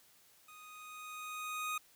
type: tone with level ramp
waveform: 25% pulse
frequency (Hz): 1244.5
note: D#6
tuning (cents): 0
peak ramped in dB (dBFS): -50 to -31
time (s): 0.48-1.78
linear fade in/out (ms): 5
effects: white hiss -65 dBFS RMS until 1.95 s